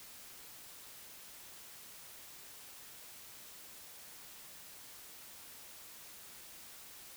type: silence
effects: white hiss -53 dBFS RMS until 7.16 s